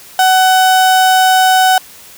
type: tone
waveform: 35% pulse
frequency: 750 Hz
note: F#5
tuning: 23 cents sharp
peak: -5 dBFS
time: 0.19-1.78 s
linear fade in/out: 2 ms
effects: white hiss -37 dBFS RMS until 2.17 s